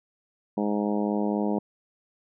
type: harmonic tone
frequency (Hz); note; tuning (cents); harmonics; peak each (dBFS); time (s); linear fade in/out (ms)
103.83; G#2; 0; 2 / 3 / 4 / 5 / 6 / 7 / 8 / 9; -26 / -30 / -32 / -34 / -36 / -37 / -38 / -39; 0.57-1.59; 5
effects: none